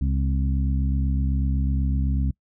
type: harmonic tone with a mistuned harmonic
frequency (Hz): 68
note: C#2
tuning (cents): -33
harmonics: 1 / 2 / 3 / 4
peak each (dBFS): -21 / -27 / -31 / -33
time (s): 0.01-2.31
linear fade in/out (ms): 5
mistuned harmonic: 4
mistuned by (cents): -35
effects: noise-tail reverb RT60 0.1 s tail -25 dB re dry